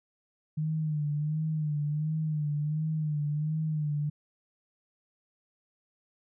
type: tone with vibrato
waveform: sine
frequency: 152.3 Hz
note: D#3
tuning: 37 cents flat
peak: -27 dBFS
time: 0.57-4.1 s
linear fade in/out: 10 ms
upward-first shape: sine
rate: 1.4 Hz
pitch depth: 60 cents each way
effects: none